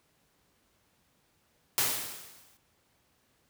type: noise with exponential decay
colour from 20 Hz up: white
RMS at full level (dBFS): -25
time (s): 1.78-2.57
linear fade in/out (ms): 0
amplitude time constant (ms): 170
effects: pink hiss -70 dBFS RMS until 3.49 s + high-pass 60 Hz 12 dB/octave